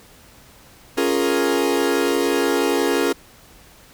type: chord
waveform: 40% pulse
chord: Bb minor seventh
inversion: first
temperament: equal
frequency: 277.2 / 349.2 / 415.3 / 466.2 Hz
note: Db4 / F4 / Ab4 / Bb4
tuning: 0 / 0 / 0 / 0 cents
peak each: -22 dBFS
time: 0.97-3.13 s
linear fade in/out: 10 ms
effects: pink hiss -48 dBFS RMS until 3.93 s